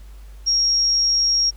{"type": "tone", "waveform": "sine", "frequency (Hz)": 5588, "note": "F8", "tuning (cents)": 0, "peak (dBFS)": -15, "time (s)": [0.46, 1.51], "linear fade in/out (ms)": 20, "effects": ["added 50 Hz sine -37 dBFS peak until 1.56 s", "pink hiss -54 dBFS RMS until 1.56 s"]}